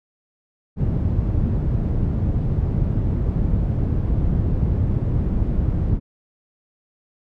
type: low-pass noise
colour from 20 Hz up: white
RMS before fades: -20 dBFS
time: 0.76-6 s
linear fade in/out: 50 ms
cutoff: 120 Hz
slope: 12 dB/octave
effects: none